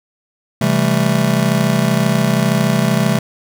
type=chord; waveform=square; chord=A minor seventh; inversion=first; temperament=just; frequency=132 / 165 / 198 / 220 Hz; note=C3 / E3 / G3 / A3; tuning=+16 / +2 / +18 / 0 cents; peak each=-19 dBFS; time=0.61-3.19 s; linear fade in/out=5 ms; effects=none